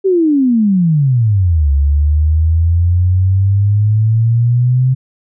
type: exponential two-way sweep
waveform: sine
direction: down then up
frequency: 395.6 to 69.3 to 131.1 Hz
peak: -8 dBFS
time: 0.04-4.95 s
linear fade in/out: 20 ms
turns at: 1.71 s
effects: none